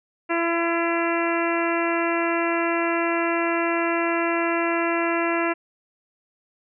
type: harmonic tone with a mistuned harmonic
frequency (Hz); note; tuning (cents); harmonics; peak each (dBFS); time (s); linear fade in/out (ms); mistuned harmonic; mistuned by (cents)
337.1; E4; +39; 1 / 2 / 3 / 4 / 5 / 6 / 7 / 8; -24 / -27 / -29 / -30 / -31 / -32 / -32 / -33; 0.29-5.54; 20; 8; +23
effects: none